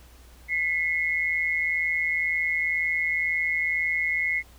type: tone pair together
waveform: sine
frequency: 2003 / 2165 Hz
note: B6 / C#7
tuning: +24 / -41 cents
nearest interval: minor second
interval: 135 cents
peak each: -26 / -25 dBFS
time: 0.48-4.43 s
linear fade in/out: 50 ms
effects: added 60 Hz sine -49 dBFS peak until 4.58 s + pink hiss -55 dBFS RMS until 4.58 s